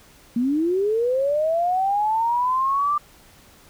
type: linear sweep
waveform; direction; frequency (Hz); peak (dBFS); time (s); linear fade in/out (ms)
sine; up; 228.4 to 1191; -18; 0.36-2.98; 5
effects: pink hiss -51 dBFS RMS until 3.69 s